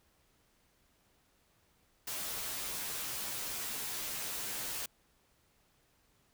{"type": "noise with comb filter", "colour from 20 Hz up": "white", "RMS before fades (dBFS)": -39, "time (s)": [2.07, 4.86], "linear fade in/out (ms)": 5, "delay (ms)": 12, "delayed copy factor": -0.85, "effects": ["pink hiss -71 dBFS RMS until 6.33 s"]}